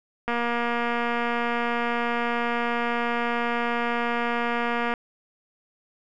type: click train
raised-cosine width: 0.5 ms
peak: -12 dBFS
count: 1105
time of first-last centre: 0.28-4.938 s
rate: 237 Hz
effects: none